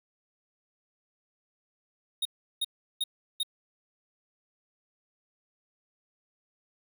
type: tone bursts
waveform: square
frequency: 3729 Hz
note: A#7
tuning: in tune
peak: -27 dBFS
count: 4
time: 2.22-3.432 s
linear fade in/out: 5 ms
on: 33 ms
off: 360 ms
effects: none